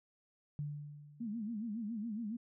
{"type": "tone with exponential decay", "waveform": "sine", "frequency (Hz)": 146.83, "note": "D3", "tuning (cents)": 0, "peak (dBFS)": -35, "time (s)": [0.59, 1.7], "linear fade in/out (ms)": 0, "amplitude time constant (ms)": 240}
{"type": "tone with vibrato", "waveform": "sine", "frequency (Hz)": 220.1, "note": "A3", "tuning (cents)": 1, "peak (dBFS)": -37, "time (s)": [1.2, 2.37], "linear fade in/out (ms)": 10, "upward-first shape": "sine", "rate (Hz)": 7.2, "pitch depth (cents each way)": 140}
{"effects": []}